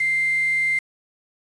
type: tone with quantisation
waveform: sine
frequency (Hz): 2093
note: C7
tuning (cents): 0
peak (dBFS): -18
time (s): 0-0.79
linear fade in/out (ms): 5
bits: 6
effects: resampled to 22050 Hz